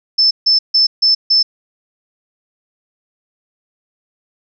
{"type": "tone bursts", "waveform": "sine", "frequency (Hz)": 5274, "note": "E8", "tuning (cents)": 0, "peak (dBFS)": -8, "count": 5, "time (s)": [0.18, 1.43], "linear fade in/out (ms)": 10, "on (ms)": 130, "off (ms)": 150, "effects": []}